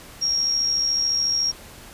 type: tone with amplitude modulation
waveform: sine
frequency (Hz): 5588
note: F8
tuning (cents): 0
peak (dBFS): -17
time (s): 0.21-1.52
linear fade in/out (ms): 20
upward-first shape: sine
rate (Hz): 73.9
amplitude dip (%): 45
effects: pink hiss -43 dBFS RMS until 1.93 s + resampled to 32000 Hz